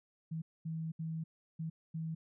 sine tone bursts at uneven times, 161.3 Hz, E3, 37 cents flat, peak -36 dBFS, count 5, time 0.31-0.42 / 0.65-0.92 / 0.99-1.24 / 1.59-1.7 / 1.94-2.15 s, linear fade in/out 10 ms, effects none

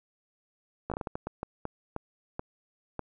slowing click train, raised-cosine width 1 ms, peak -19 dBFS, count 13, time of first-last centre 0.9-2.993 s, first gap 16 ms, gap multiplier 1.39, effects none

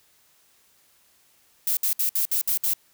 violet noise bursts, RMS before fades -23 dBFS, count 7, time 1.67-2.736 s, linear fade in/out 2 ms, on 100 ms, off 61 ms, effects white hiss -61 dBFS RMS until 2.93 s

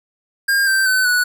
square tone with pitch steps, 1610 / 1563.3 / 1517.9 / 1473.8 Hz, G6 / G6 / F#6 / F#6, +46 / -5 / +44 / -7 cents, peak -14 dBFS, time 0.48-1.24 s, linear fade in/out 10 ms, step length 190 ms, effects none

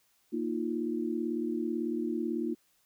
sine chord, Bb suspended fourth, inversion none, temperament equal, 233.1 / 311.1 / 349.2 Hz, Bb3 / Eb4 / F4, 0 / 0 / 0 cents, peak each -34 dBFS, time 0.32-2.55 s, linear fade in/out 20 ms, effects white hiss -70 dBFS RMS until 2.85 s

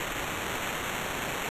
blue noise with sample-and-hold, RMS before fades -33 dBFS, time 0-1.49 s, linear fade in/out 2 ms, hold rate 4900 Hz, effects resampled to 32000 Hz

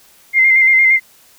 sine tone with vibrato, 2093 Hz, C7, in tune, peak -7 dBFS, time 0.33-1 s, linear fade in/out 50 ms, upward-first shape square, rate 8.7 Hz, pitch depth 23 cents each way, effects white hiss -48 dBFS RMS until 1.38 s

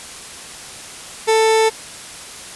30% pulse tone, 442.7 Hz, A4, 11 cents sharp, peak -9 dBFS, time 1.27-1.7 s, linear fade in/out 20 ms, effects white hiss -34 dBFS RMS until 2.55 s + resampled to 24000 Hz

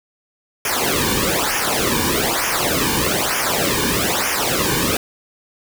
pink noise with flanger, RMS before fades -19 dBFS, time 0.65-4.97 s, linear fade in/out 2 ms, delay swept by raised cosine 0.24 to 1.54 ms, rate 1.1 Hz, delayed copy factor -0.9, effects none

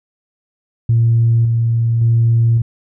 sine tone with tremolo, 115.7 Hz, A#2, 13 cents flat, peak -8 dBFS, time 0.89-2.62 s, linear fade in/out 5 ms, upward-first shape square, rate 0.89 Hz, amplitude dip 30%, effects tanh soft clip ceiling -5 dBFS

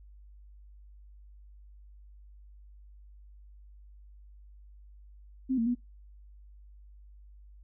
sine tone with pitch steps, 261.2 / 229.1 / 243.5 Hz, C4 / A#3 / B3, -3 / -30 / -24 cents, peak -25 dBFS, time 5.49-5.751 s, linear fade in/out 20 ms, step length 87 ms, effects noise-tail reverb RT60 0.2 s tail -24 dB re dry + added 50 Hz sine -50 dBFS peak until 7.63 s

